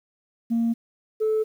sine tone pair in turn, 231.2 / 435.2 Hz, A#3 / A4, -14 / -19 cents, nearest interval major seventh, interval 1095 cents, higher second, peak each -18 dBFS, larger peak neither, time 0.5-0.74 / 1.2-1.44 s, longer neither, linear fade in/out 20 ms, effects tanh soft clip ceiling -17 dBFS + 9-bit

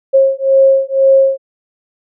sine beating tone pair, 538 / 540 Hz, C5 / C#5, +48 / -45 cents, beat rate 2 Hz, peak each -10 dBFS, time 0.13-1.38 s, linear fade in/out 20 ms, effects none

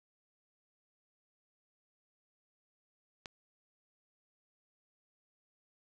click, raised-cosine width 0.2 ms, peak -25 dBFS, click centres 3.258 s, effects none

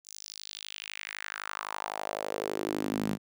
sawtooth tone with high-pass filter sweep, 51.91 Hz, G#1, in tune, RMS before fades -36 dBFS, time 0.04-3.18 s, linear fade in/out 50 ms, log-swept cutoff 6700 to 190 Hz, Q 3, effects none

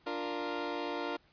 20% pulse chord, Bb major, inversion first, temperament equal, 293.7 / 349.2 / 466.2 Hz, D4 / F4 / Bb4, 0 / 0 / 0 cents, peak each -34 dBFS, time 0.06-1.17 s, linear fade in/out 10 ms, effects pink hiss -66 dBFS RMS until 1.32 s + resampled to 11025 Hz

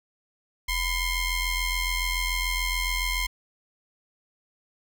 sawtooth ring-modulated tone, 1046.5 Hz, C6, in tune, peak -18 dBFS, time 0.68-3.27 s, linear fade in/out 10 ms, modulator 1090 Hz, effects none

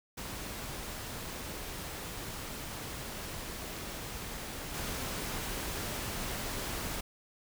pink noise with level steps, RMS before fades -41 / -37 dBFS, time 0.17-7.01 s, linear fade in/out 10 ms, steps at 4.74 s, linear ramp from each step 5 ms, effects none

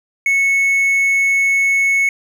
triangle tone, 2203 Hz, C#7, 11 cents flat, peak -10 dBFS, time 0.26-2.09 s, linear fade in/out 2 ms, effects none

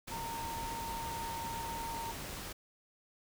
sine tone in noise, 919 Hz, A#5, 25 cents flat, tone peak -39 dBFS, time 0.11-2.12 s, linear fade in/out 10 ms, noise pink, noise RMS -43 dBFS, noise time 0.07-2.53 s, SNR +1 dB, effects none

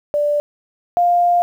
sine tone pair in turn, 587.3 / 701.5 Hz, D5 / F5, 0 / +8 cents, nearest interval minor third, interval 308 cents, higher second, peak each -14 / -11 dBFS, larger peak second, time 0.14-0.4 / 0.97-1.42 s, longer second, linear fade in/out 0 ms, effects 8-bit

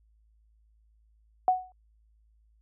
sine tone with exponential decay, 740 Hz, F#5, in tune, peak -16 dBFS, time 1.48-1.72 s, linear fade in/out 1 ms, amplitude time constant 51 ms, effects added 54 Hz sine -61 dBFS peak until 2.61 s

